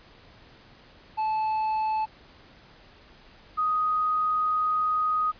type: tone pair in turn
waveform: triangle / sine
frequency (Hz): 870 / 1248.3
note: A5 / D#6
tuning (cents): -20 / +5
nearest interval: tritone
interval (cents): 625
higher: second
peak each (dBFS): -22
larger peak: neither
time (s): 1.17-2.06 / 3.57-5.32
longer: second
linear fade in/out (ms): 20
effects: pink hiss -53 dBFS RMS until 5.39 s + resampled to 11025 Hz